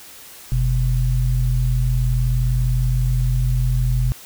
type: tone pair together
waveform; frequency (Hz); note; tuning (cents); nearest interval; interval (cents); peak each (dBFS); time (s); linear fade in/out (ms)
sine; 46.17 / 125.7; F#1 / B2; -3 / +31; octave + perfect fourth; 1734; -18; 0.52-4.12; 0
effects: white hiss -41 dBFS RMS until 4.25 s